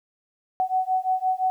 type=beating tone pair; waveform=sine; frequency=745 / 750.8 Hz; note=F#5 / F#5; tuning=+12 / +25 cents; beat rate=5.8 Hz; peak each=-24 dBFS; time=0.6-1.5 s; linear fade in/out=0 ms; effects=10-bit